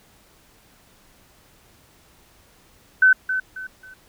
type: tone with echo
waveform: sine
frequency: 1519 Hz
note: F#6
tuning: 45 cents sharp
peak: -10 dBFS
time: 3.02-3.13 s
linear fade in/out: 5 ms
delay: 270 ms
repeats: 3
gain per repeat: -10 dB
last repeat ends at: 3.94 s
effects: pink hiss -55 dBFS RMS until 4.08 s